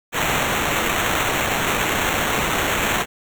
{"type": "noise with sample-and-hold", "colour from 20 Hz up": "violet", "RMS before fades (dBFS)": -21, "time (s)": [0.12, 3.06], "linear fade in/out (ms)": 50, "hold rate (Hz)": 4900, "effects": []}